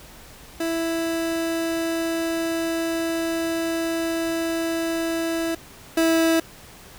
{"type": "tone pair in turn", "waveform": "30% pulse", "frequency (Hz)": [330, 327.3], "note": ["E4", "E4"], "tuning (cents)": [2, -12], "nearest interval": "unison", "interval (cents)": 14, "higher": "first", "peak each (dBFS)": [-20, -14], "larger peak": "second", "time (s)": [[0.6, 5.55], [5.97, 6.4]], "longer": "first", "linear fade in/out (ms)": 5, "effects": ["pink hiss -45 dBFS RMS until 6.98 s"]}